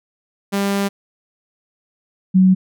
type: tone pair in turn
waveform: sawtooth / sine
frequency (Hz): 199 / 187.02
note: G3 / F#3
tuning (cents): +26 / +19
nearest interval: minor second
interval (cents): 107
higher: first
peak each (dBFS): -13 / -8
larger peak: second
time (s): 0.52-0.89 / 2.34-2.55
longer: first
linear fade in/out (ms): 20
effects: none